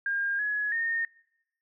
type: tone with pitch steps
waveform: sine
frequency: 1611 / 1686 / 1835 Hz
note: G6 / G#6 / A#6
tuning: +47 / +26 / -28 cents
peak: -26 dBFS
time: 0.06-1.05 s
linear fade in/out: 2 ms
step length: 330 ms
effects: noise-tail reverb RT60 0.9 s tail -24 dB re dry